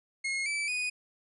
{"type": "tone with pitch steps", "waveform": "40% pulse", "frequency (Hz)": [2159, 2314, 2480], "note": ["C#7", "D7", "D#7"], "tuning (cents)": [-46, -26, -6], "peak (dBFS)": -29, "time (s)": [0.24, 0.9], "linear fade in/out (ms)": 10, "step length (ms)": 220, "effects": ["resampled to 24000 Hz"]}